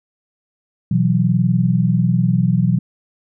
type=chord; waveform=sine; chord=B suspended fourth; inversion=none; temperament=equal; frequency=123.47 / 164.81 / 185 Hz; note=B2 / E3 / F#3; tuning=0 / 0 / 0 cents; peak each=-17 dBFS; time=0.91-2.79 s; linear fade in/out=5 ms; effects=none